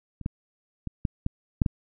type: clicks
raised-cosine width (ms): 5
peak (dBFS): -26 / -15 / -19 / -12 / -14 / -7 / -11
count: 7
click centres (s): 0.213 / 0.261 / 0.873 / 1.052 / 1.264 / 1.618 / 1.662
effects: none